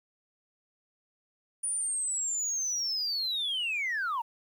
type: linear sweep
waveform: sine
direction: down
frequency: 9560 to 880 Hz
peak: -27 dBFS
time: 1.63-4.22 s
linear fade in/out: 10 ms
effects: tanh soft clip ceiling -26 dBFS + 10-bit